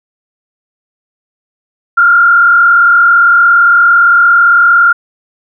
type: tone with frequency modulation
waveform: sine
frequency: 1396.9 Hz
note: F6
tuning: in tune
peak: -3 dBFS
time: 1.97-4.93 s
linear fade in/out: 10 ms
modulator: 37.6 Hz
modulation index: 0.85
effects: none